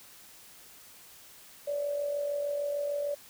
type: tone with amplitude modulation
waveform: sine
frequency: 577 Hz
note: D5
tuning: 31 cents flat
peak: -27 dBFS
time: 1.67-3.15 s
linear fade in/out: 10 ms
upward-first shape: sine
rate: 46.6 Hz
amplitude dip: 45%
effects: white hiss -53 dBFS RMS until 3.29 s